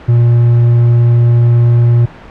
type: tone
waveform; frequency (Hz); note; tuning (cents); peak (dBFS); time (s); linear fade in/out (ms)
triangle; 118.8; A#2; +33; -3; 0.08-2.06; 10
effects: pink hiss -33 dBFS RMS until 2.3 s + low-pass 2000 Hz 12 dB/octave